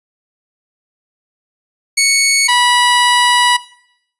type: tone pair in turn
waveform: 15% pulse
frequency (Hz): 2217 / 976.5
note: C#7 / B5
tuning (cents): 0 / -20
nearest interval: octave + major second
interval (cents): 1420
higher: first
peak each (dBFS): -3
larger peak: neither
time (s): 1.97-2.48 / 2.48-3.57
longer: second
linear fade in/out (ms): 10
effects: noise-tail reverb RT60 0.7 s tail -18 dB re dry + resampled to 24000 Hz